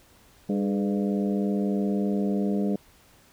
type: harmonic tone with a mistuned harmonic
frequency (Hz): 100.2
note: G2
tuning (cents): +38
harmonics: 2 / 3 / 4 / 5 / 6 / 7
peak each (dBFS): -24 / -31 / -32 / -36 / -38 / -42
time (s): 0.49-2.76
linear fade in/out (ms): 5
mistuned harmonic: 4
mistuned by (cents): +73
effects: pink hiss -57 dBFS RMS until 3.32 s